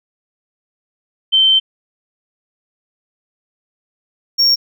sine / triangle tone pair in turn, 3103 / 5529 Hz, G7 / F8, -18 / -18 cents, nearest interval minor seventh, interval 1000 cents, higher second, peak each -8 dBFS, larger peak neither, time 1.32-1.6 / 4.38-4.56 s, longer first, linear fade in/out 20 ms, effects none

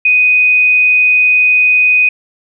sine tone, 2494 Hz, D#7, 3 cents sharp, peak -6 dBFS, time 0.05-2.09 s, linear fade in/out 5 ms, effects none

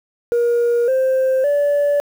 sine tone with pitch steps, 474.5 / 523.5 / 577.5 Hz, A#4 / C5 / D5, +31 / +1 / -29 cents, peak -11 dBFS, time 0.32-2 s, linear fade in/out 0 ms, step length 560 ms, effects tanh soft clip ceiling -12 dBFS + 7-bit

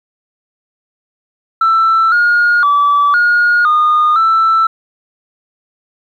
sine tone with pitch steps, 1331 / 1429 / 1153 / 1434 / 1224 / 1327 Hz, E6 / F6 / D6 / F6 / D#6 / E6, +16 / +39 / -32 / +45 / -29 / +11 cents, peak -6 dBFS, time 1.61-4.67 s, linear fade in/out 5 ms, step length 510 ms, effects tanh soft clip ceiling -5 dBFS + 8-bit

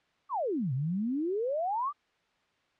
sine exponential two-way sweep, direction down then up, 1223 to 123.47 to 1223 Hz, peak -28 dBFS, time 0.29-1.93 s, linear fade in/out 50 ms, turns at 0.73 s, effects white hiss -70 dBFS RMS until 2.79 s + low-pass 3000 Hz 12 dB/octave

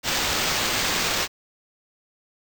white noise with sample-and-hold, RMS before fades -24 dBFS, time 0.03-1.28 s, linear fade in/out 50 ms, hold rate 11025 Hz, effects none

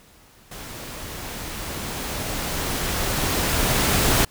pink noise with level ramp, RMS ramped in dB -37 to -18 dBFS, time 0.51-4.25 s, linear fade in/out 5 ms, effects pink hiss -52 dBFS RMS until 4.3 s

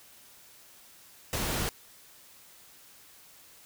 pink noise, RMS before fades -31 dBFS, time 1.33-1.69 s, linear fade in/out 0 ms, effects white hiss -55 dBFS RMS until 3.65 s

